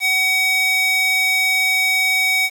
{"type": "tone with high-pass filter", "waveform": "square", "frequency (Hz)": 753, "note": "F#5", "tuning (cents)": 30, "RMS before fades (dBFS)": -17, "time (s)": [0, 2.5], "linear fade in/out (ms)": 50, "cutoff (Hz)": 2000, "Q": 2.5, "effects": ["7-bit"]}